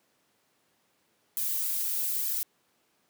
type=noise with flanger; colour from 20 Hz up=violet; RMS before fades=-30 dBFS; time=1.37-2.43 s; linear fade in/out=0 ms; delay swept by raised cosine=1.4 to 6.1 ms; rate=1.1 Hz; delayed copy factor=-0.9; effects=pink hiss -70 dBFS RMS until 3.09 s + high-pass 200 Hz 12 dB/octave